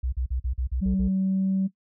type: tone bursts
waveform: sine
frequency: 63 Hz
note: B1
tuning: 35 cents sharp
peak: -23 dBFS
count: 8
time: 0.03-1.084 s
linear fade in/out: 10 ms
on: 95 ms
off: 42 ms
type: tone with pitch glide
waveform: sine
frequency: 190 to 191.54 Hz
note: F#3 to G3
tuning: +46 to -40 cents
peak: -20 dBFS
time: 0.81-1.68 s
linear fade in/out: 20 ms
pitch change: +14 cents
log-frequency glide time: 1.07-1.51 s
effects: noise-tail reverb RT60 0.1 s tail -18 dB re dry + tanh soft clip ceiling -17 dBFS